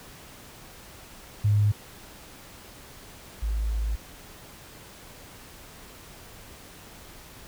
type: tone pair in turn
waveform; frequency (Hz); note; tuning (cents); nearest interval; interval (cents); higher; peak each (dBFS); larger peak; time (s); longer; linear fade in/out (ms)
sine; 103.83 / 53.96; G#2 / A1; 0 / -33; major seventh; 1133; first; -18 / -24; first; 1.44-1.72 / 3.42-3.96; second; 10
effects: pink hiss -47 dBFS RMS until 7.47 s